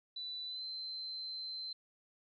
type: tone with pitch glide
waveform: sine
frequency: 3978 to 4090 Hz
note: B7 to C8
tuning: +12 to -40 cents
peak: -40 dBFS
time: 0.16-1.73 s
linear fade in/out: 5 ms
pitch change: +48 cents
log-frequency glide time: 0.46-0.64 s
effects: none